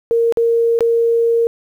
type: tone with dropouts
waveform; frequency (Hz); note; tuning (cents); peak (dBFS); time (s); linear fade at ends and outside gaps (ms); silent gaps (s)
sine; 463.6; A#4; -10; -11; 0.11-1.47; 0; 0.324-0.372 / 0.79-0.807
effects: 8-bit